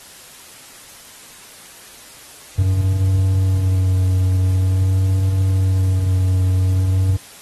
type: tone with vibrato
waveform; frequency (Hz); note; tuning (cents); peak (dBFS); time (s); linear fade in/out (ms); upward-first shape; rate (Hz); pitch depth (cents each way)
triangle; 94.1; F#2; +30; -11; 2.58-7.17; 10; sine; 0.46; 20
effects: white hiss -41 dBFS RMS until 7.41 s + AAC 32 kbps